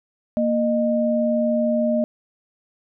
sine tone pair together, 233.1 / 613.7 Hz, A#3 / D#5, 0 / -24 cents, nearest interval octave + perfect fourth, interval 1676 cents, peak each -20 dBFS, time 0.37-2.04 s, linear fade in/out 0 ms, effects none

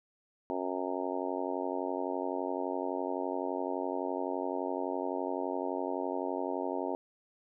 harmonic tone, 91.8 Hz, F#2, 13 cents flat, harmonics 3 / 4 / 5 / 6 / 7 / 8 / 9 / 10, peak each -38 / -38 / -40 / -41 / -39 / -45 / -42 / -41 dBFS, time 0.5-6.95 s, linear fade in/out 0 ms, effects none

